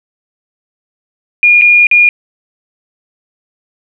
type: tone with dropouts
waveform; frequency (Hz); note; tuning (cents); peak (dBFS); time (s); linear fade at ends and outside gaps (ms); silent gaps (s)
sine; 2428; D#7; -43; -3; 1.43-2.09; 1; 1.613-1.619 / 1.869-1.913
effects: none